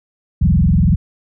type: tone with frequency modulation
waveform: sine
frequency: 120.4 Hz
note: B2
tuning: 44 cents flat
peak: -9 dBFS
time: 0.41-0.96 s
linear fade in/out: 10 ms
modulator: 21.1 Hz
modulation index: 3.3
effects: none